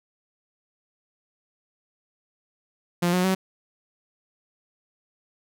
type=tone with pitch steps; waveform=sawtooth; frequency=174.61 / 181.6 / 188.88 Hz; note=F3 / F#3 / F#3; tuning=0 / -32 / +36 cents; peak=-16 dBFS; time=3.02-3.35 s; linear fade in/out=10 ms; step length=110 ms; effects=none